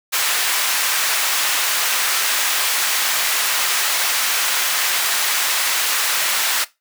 pink high-pass noise, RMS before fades -19 dBFS, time 0.12-6.65 s, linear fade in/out 20 ms, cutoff 1300 Hz, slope 12 dB/octave, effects noise-tail reverb RT60 0.2 s tail -18 dB re dry

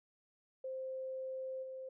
sine tone with level steps, 523.3 Hz, C5, in tune, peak -39 / -43 dBFS, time 0.64-1.89 s, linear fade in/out 5 ms, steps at 1.62 s, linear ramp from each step 20 ms, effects none

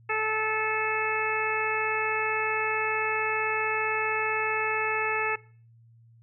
harmonic tone, 435.5 Hz, A4, 18 cents flat, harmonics 1 / 2 / 3 / 4 / 5 / 6, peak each -32 / -32 / -32 / -32 / -32 / -32 dBFS, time 0.09-5.36 s, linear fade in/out 10 ms, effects noise-tail reverb RT60 0.4 s tail -19 dB re dry + added 115 Hz sine -53 dBFS peak until 6.22 s

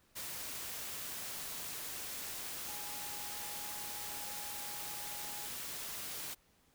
sine tone in noise, 829 Hz, G#5, 3 cents flat, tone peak -51 dBFS, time 2.67-5.48 s, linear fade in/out 20 ms, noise white, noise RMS -43 dBFS, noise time 0.15-6.35 s, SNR -11 dB, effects pink hiss -70 dBFS RMS until 6.74 s

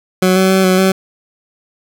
20% pulse tone with pitch steps, 185.1 / 188.8 / 190.1 / 185.5 / 190 Hz, F#3 / F#3 / F#3 / F#3 / F#3, +1 / +35 / +47 / +5 / +46 cents, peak -4 dBFS, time 0.22-0.92 s, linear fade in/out 5 ms, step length 140 ms, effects none

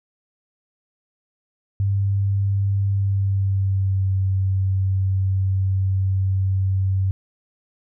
sine tone with pitch glide, 99 to 95.63 Hz, G2 to G2, +18 to -42 cents, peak -17 dBFS, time 1.8-7.11 s, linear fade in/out 0 ms, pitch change -60 cents, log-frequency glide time 2.88-4.12 s, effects none

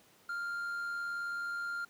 triangle tone with amplitude modulation, 1396.9 Hz, F6, in tune, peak -32 dBFS, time 0.29-1.85 s, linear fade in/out 5 ms, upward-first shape sine, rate 78.9 Hz, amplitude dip 25%, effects pink hiss -63 dBFS RMS until 1.89 s + high-pass 150 Hz 12 dB/octave

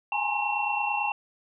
sine tone cluster, 818 / 847 / 936 / 1064 / 2718 Hz, G#5 / G#5 / A#5 / C6 / F7, -26 / +34 / +7 / +29 / -48 cents, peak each -30 / -31 / -35 / -36 / -29 dBFS, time 0.12-1.12 s, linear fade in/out 2 ms, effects none

